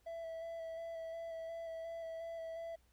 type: tone with vibrato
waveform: triangle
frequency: 660 Hz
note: E5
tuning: 2 cents sharp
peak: -40 dBFS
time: 0.06-2.76 s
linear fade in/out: 10 ms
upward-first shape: square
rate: 2.8 Hz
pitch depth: 15 cents each way
effects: added 60 Hz sine -70 dBFS peak until 2.92 s + pink hiss -75 dBFS RMS until 2.92 s